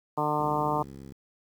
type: harmonic tone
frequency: 150 Hz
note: D3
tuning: 37 cents sharp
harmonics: 1 / 2 / 3 / 4 / 5 / 6 / 7 / 8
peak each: -34 / -34 / -34 / -34 / -32 / -30 / -32 / -35 dBFS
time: 0.17-0.83 s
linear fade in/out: 10 ms
type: click train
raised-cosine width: 3 ms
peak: -31 dBFS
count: 50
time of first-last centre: 0.4-1.121 s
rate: 68 Hz
effects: high-pass 80 Hz 12 dB/octave + 9-bit